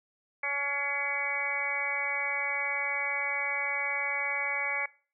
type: harmonic tone with a mistuned harmonic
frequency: 281.8 Hz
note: C#4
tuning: 29 cents sharp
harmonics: 2 / 3 / 4 / 5 / 6 / 7 / 8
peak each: -41 / -40 / -40 / -43 / -39 / -34 / -32 dBFS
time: 0.43-4.86 s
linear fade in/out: 5 ms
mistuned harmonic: 7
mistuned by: +54 cents
effects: noise-tail reverb RT60 0.4 s tail -21 dB re dry